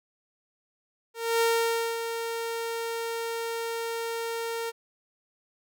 sawtooth tone with ADSR envelope, 460 Hz, A#4, 23 cents flat, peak -17 dBFS, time 1.14-4.72 s, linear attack 270 ms, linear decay 560 ms, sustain -9 dB, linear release 32 ms, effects none

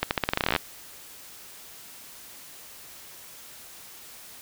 accelerating click train, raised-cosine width 0.3 ms, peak -6 dBFS, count 16, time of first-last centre 0.03-0.562 s, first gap 79 ms, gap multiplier 0.87, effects white hiss -46 dBFS RMS until 4.41 s

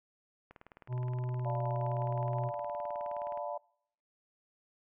click train, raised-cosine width 0.5 ms, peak -36 dBFS, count 56, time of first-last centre 0.51-3.375 s, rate 19.2 Hz
harmonic tone, 124.9 Hz, B2, 20 cents sharp, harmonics 1 / 3 / 5 / 7 / 8, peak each -32 / -47 / -50 / -50 / -54 dBFS, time 0.88-2.52 s, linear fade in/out 50 ms
sine chord, B half-diminished seventh, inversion first, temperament equal, 587.3 / 698.5 / 880 / 987.8 Hz, D5 / F5 / A5 / B5, 0 / 0 / 0 / 0 cents, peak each -38 / -40 / -42 / -44 dBFS, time 1.45-3.58 s, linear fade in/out 10 ms
effects noise-tail reverb RT60 0.7 s tail -25 dB re dry

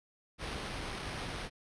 pink noise with sample-and-hold, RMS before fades -40 dBFS, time 0.38-1.5 s, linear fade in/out 50 ms, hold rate 7350 Hz, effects resampled to 22050 Hz

